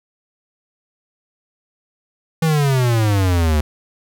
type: exponential sweep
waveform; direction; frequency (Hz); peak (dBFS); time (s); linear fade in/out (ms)
square; down; 164.9 to 73.42; -14; 2.42-3.61; 5
effects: none